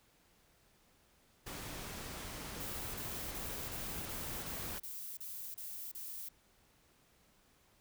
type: noise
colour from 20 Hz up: pink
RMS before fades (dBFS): -45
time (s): 1.46-4.79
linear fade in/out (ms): 10
type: noise bursts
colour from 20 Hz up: violet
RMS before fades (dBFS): -45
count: 10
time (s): 2.6-6.288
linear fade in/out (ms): 5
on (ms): 340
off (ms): 32
effects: pink hiss -69 dBFS RMS until 7.8 s